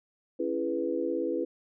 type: chord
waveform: sine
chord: C# minor seventh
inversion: none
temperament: equal with one note detuned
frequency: 277.2 / 335 / 415.3 / 493.9 Hz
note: C#4 / E4 / G#4 / B4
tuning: 0 / +28 / 0 / 0 cents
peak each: -35 / -31 / -35 / -32 dBFS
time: 0.39-1.45 s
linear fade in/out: 10 ms
effects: none